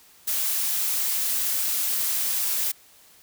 blue noise, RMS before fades -25 dBFS, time 0.27-2.72 s, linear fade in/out 10 ms, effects white hiss -54 dBFS RMS until 3.22 s

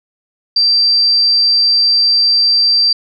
sine tone, 4695 Hz, D8, 1 cent flat, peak -8 dBFS, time 0.56-2.93 s, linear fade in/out 5 ms, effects none

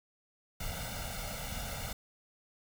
pink noise with comb filter, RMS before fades -39 dBFS, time 0.6-1.93 s, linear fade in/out 5 ms, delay 1.4 ms, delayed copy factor +0.95, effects none

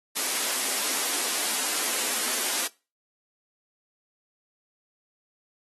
white high-pass noise, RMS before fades -27 dBFS, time 0.15-2.68 s, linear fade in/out 20 ms, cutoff 220 Hz, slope 48 dB/octave, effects noise-tail reverb RT60 0.3 s tail -22 dB re dry + AAC 32 kbps

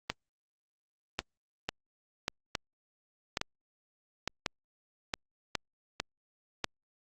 two click trains, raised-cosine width 0.2 ms, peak -13 / -12 dBFS, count 6 / 7, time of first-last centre 1.69-6 / 0.1-6.643 s, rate 1.16 / 0.917 Hz, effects Opus 32 kbps

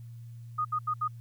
sine tone bursts at uneven times, 1237 Hz, D#6, 10 cents flat, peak -26 dBFS, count 4, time 0.58-0.65 / 0.72-0.79 / 0.87-0.94 / 1.01-1.08 s, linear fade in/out 10 ms, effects added 117 Hz sine -42 dBFS peak until 1.2 s + white hiss -69 dBFS RMS until 1.2 s

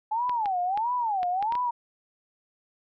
sine tone with vibrato, 840 Hz, G#5, 19 cents sharp, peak -24 dBFS, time 0.11-1.71 s, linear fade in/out 10 ms, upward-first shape sine, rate 1.5 Hz, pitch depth 290 cents each way
clicks, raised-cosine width 0.3 ms, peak -21 dBFS, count 7, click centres 0.295 / 0.458 / 0.775 / 1.231 / 1.426 / 1.523 / 1.553 s
effects none

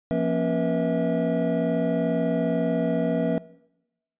triangle tone cluster, 172.4 / 234.6 / 275 / 483.1 / 648 Hz, F3 / A#3 / C#4 / B4 / E5, -22 / +11 / -14 / -38 / -30 cents, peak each -26 dBFS, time 0.11-3.38 s, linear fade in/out 0 ms, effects noise-tail reverb RT60 0.9 s tail -21 dB re dry + resampled to 8000 Hz

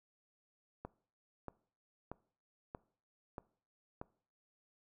click train, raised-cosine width 1 ms, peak -29 dBFS, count 6, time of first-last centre 0.85-4.015 s, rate 1.58 Hz, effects noise-tail reverb RT60 0.5 s tail -21 dB re dry

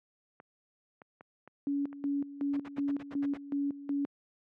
clicks, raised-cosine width 0.5 ms, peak -34 dBFS, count 5, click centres 0.401 / 1.018 / 1.209 / 1.476 / 1.929 s
sine tone with tremolo, 282.5 Hz, C#4, 33 cents sharp, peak -28 dBFS, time 1.67-4.05 s, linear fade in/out 0 ms, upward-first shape square, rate 2.7 Hz, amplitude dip 80%
pink noise bursts, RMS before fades -43 dBFS, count 8, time 2.53-3.376 s, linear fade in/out 10 ms, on 41 ms, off 74 ms
effects high-pass 150 Hz 12 dB/octave + low-pass 2000 Hz 12 dB/octave

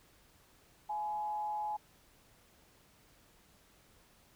sine tone with frequency modulation, 843 Hz, G#5, 26 cents sharp, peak -34 dBFS, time 0.89-1.77 s, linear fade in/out 10 ms, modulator 157 Hz, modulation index 0.3, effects pink hiss -65 dBFS RMS until 4.35 s

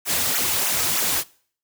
white noise with flanger, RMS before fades -22 dBFS, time 0.05-1.24 s, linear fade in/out 50 ms, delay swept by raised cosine 0.21 to 5.31 ms, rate 3.2 Hz, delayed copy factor -0.95, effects noise-tail reverb RT60 0.5 s tail -22 dB re dry

